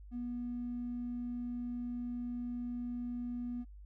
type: tone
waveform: triangle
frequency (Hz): 242.6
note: B3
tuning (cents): -31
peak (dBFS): -33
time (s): 0.11-3.65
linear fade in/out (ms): 50
effects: tanh soft clip ceiling -34 dBFS + added 50 Hz sine -49 dBFS peak until 3.85 s